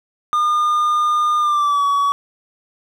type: tone with pitch glide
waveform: triangle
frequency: 1213 to 1131.8 Hz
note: D#6 to C#6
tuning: -44 to +36 cents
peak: -12 dBFS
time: 0.33-2.12 s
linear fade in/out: 0 ms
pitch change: -120 cents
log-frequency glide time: 1.39-1.85 s
effects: none